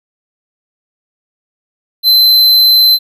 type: tone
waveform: square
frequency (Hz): 4071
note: C8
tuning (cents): -48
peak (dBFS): -5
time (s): 2.03-2.99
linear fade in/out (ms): 50
effects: none